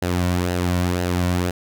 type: tone with flanger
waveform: sawtooth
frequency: 89.1 Hz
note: F2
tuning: 35 cents sharp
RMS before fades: -21 dBFS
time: 0.02-1.51 s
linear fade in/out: 5 ms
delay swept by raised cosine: 0.86 to 2.46 ms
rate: 2 Hz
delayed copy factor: -0.5
effects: none